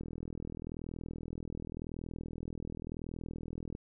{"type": "click train", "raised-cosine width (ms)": 3, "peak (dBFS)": -28, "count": 154, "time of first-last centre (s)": [0.01, 3.751], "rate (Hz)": 40.9, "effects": []}